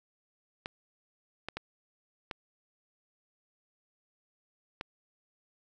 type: clicks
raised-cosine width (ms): 0.3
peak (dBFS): -20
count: 5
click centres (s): 0.659 / 1.486 / 1.57 / 2.312 / 4.811
effects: none